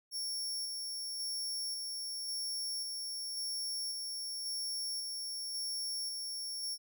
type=tone with tremolo; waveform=sawtooth; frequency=5480 Hz; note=F8; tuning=34 cents flat; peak=-33 dBFS; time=0.11-6.78 s; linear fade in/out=50 ms; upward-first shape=square; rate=0.92 Hz; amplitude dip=25%; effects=none